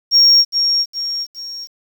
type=tone with echo; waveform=sine; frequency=5560 Hz; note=F8; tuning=9 cents flat; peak=-5 dBFS; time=0.11-0.45 s; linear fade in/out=50 ms; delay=410 ms; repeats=3; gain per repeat=-7 dB; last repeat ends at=1.68 s; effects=tanh soft clip ceiling -4 dBFS + 7-bit